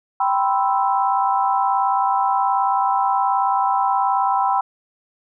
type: chord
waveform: sine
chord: C major seventh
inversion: second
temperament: equal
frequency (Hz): 784 / 987.8 / 1046.5 / 1318.5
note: G5 / B5 / C6 / E6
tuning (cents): 0 / 0 / 0 / 0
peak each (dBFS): -19 / -20 / -25 / -25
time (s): 0.2-4.61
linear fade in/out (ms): 5
effects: none